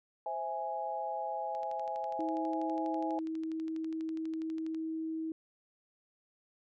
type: chord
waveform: sine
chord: C augmented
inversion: none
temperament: equal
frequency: 523.3 / 659.3 / 830.6 Hz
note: C5 / E5 / G#5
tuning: 0 / 0 / 0 cents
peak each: -42 / -39 / -36 dBFS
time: 0.26-3.19 s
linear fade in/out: 2 ms
type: click train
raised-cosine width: 0.2 ms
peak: -36 dBFS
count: 40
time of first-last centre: 1.55-4.747 s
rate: 12.2 Hz
type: tone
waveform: sine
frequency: 320.5 Hz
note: E4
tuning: 49 cents flat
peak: -34 dBFS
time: 2.19-5.32 s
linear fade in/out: 2 ms
effects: none